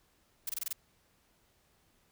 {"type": "noise bursts", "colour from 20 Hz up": "blue", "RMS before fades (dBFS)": -35, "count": 6, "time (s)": [0.47, 0.729], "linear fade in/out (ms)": 5, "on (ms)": 24, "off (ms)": 23, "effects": ["pink hiss -70 dBFS RMS until 2.11 s"]}